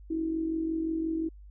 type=tone with amplitude modulation; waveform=sine; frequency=322.9 Hz; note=E4; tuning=36 cents flat; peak=-25 dBFS; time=0.1-1.29 s; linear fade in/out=10 ms; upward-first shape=sine; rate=45.7 Hz; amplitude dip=55%; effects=added 50 Hz sine -46 dBFS peak until 1.5 s